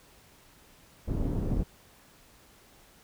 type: low-pass noise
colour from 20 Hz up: pink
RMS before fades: -29 dBFS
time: 1.07-1.64 s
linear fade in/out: 20 ms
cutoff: 310 Hz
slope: 12 dB/octave
effects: pink hiss -58 dBFS RMS until 3.03 s